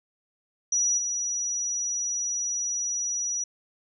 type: tone with level steps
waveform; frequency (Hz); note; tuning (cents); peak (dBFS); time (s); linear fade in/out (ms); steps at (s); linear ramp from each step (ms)
sine; 5840; F#8; -24; -21 / -26; 0.72-3.44; 5; 0.97; 20
effects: none